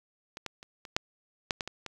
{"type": "clicks", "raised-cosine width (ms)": 0.2, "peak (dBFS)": [-23, -18, -29, -27, -8, -10, -15, -20, -21], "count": 9, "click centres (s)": [0.371, 0.463, 0.629, 0.852, 0.965, 1.508, 1.608, 1.676, 1.863], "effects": ["8-bit"]}